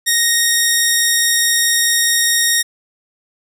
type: tone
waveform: 10% pulse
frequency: 1864.7 Hz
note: A#6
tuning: in tune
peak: -3 dBFS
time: 0.06-2.63 s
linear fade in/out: 20 ms
effects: none